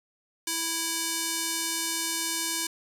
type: tone with band-pass filter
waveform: square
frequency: 329.6 Hz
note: E4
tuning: in tune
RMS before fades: -30 dBFS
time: 0.47-2.67 s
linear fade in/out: 5 ms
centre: 8200 Hz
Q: 0.89
effects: none

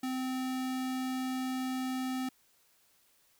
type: tone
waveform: square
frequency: 258.4 Hz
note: C4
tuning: 21 cents flat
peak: -33 dBFS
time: 0.03-2.29 s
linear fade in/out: 5 ms
effects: white hiss -68 dBFS RMS until 3.39 s

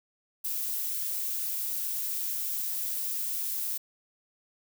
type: noise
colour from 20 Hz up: violet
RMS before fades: -32 dBFS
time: 0.44-3.78 s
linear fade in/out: 10 ms
effects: none

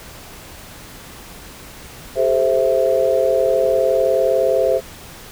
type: chord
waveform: sine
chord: A minor seventh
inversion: third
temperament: equal with one note detuned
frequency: 392 / 431.7 / 523.3 / 659.3 Hz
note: G4 / A4 / C5 / E5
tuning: 0 / -33 / 0 / 0 cents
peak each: -22 / -21 / -16 / -19 dBFS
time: 2.15-4.81 s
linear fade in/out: 50 ms
effects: pink hiss -38 dBFS RMS until 5.31 s

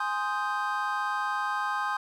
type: chord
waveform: triangle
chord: Ab major seventh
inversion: none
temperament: equal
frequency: 830.6 / 1046.5 / 1244.5 / 1568 Hz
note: Ab5 / C6 / Eb6 / G6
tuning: 0 / 0 / 0 / 0 cents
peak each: -31 dBFS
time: 0-1.97 s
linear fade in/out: 5 ms
effects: none

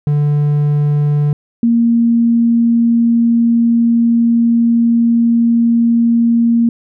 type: tone pair in turn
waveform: triangle / sine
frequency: 146.83 / 233.1 Hz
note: D3 / A#3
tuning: 0 / 0 cents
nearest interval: minor sixth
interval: 800 cents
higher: second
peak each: -8 dBFS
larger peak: neither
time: 0.07-1.33 / 1.63-6.69 s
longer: second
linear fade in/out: 2 ms
effects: none

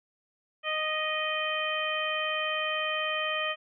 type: harmonic tone with a mistuned harmonic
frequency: 619 Hz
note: D#5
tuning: 9 cents flat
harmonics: 1 / 2 / 3 / 4 / 5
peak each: -34 / -34 / -34 / -34 / -34 dBFS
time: 0.63-3.56 s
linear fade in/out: 50 ms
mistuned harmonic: 3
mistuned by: +20 cents
effects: none

